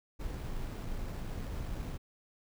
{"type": "noise with sample-and-hold", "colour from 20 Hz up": "brown", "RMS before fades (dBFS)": -38, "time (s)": [0.19, 1.98], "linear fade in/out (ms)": 20, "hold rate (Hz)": 6300, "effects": []}